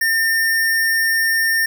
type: tone with sample-and-hold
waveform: sine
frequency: 1805 Hz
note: A6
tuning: 44 cents sharp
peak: -14 dBFS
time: 0.01-1.66 s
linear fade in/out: 5 ms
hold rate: 7350 Hz
effects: none